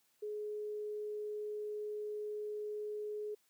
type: tone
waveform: sine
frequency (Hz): 421.1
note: G#4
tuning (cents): +24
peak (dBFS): -38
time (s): 0.22-3.35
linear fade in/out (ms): 10
effects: white hiss -74 dBFS RMS until 3.49 s + high-pass 100 Hz 12 dB/octave